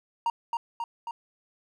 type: tone with echo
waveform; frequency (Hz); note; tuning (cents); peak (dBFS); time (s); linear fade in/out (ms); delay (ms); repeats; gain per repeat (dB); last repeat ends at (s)
triangle; 932.3; A#5; 0; -21; 0.26-0.3; 2; 270; 3; -3; 1.11
effects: none